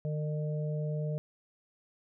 harmonic tone, 151.6 Hz, D#3, 45 cents flat, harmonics 1 / 3 / 4, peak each -31 / -41 / -41 dBFS, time 0.05-1.18 s, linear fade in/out 0 ms, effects none

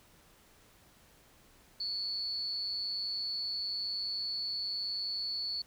sine tone with amplitude modulation, 4435 Hz, C#8, in tune, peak -30 dBFS, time 1.8-5.62 s, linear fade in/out 5 ms, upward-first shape sine, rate 201 Hz, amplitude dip 70%, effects pink hiss -62 dBFS RMS until 5.66 s

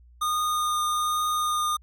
square tone with vibrato, 1224 Hz, D#6, 29 cents flat, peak -24 dBFS, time 0.21-1.77 s, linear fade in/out 10 ms, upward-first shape triangle, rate 1.2 Hz, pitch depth 10 cents each way, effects added 60 Hz sine -50 dBFS peak until 1.82 s

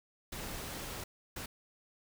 pink noise bursts at uneven times, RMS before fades -42 dBFS, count 2, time 0.32-1.04 / 1.36-1.46 s, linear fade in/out 5 ms, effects none

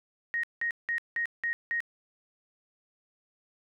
sine tone bursts, 1871 Hz, A#6, 6 cents sharp, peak -27 dBFS, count 6, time 0.34-1.804 s, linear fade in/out 0 ms, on 94 ms, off 180 ms, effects none

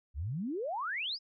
sine exponential sweep, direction up, 61.74 to 5320 Hz, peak -33 dBFS, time 0.14-1.19 s, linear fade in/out 50 ms, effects none

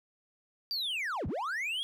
triangle linear two-way sweep, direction down then up, 4780 to 50.3 to 3379 Hz, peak -30 dBFS, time 0.71-1.83 s, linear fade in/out 0 ms, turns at 1.27 s, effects none

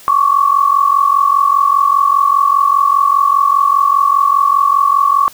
sine tone pair together, 1100 / 1145 Hz, C#6 / D6, -14 / -44 cents, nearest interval minor second, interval 70 cents, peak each -11 dBFS, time 0.08-5.28 s, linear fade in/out 0 ms, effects white hiss -39 dBFS RMS until 5.33 s

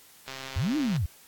click train, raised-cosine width 0.2 ms, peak -20 dBFS, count 92, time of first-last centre 0.28-0.964 s, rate 133 Hz
sine linear two-way sweep, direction up then down, 66.2 to 317.9 to 66.2 Hz, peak -24 dBFS, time 0.56-1.06 s, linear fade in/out 5 ms, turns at 0.77 s
effects white hiss -54 dBFS RMS until 1.27 s + AAC 64 kbps

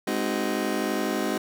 30% pulse chord, Ab dominant seventh, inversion none, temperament just, 207.7 / 259.6 / 311.5 / 373.8 Hz, Ab3 / C4 / Eb4 / Gb4, 0 / -13 / +2 / +18 cents, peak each -28 dBFS, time 0.07-1.38 s, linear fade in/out 5 ms, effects none

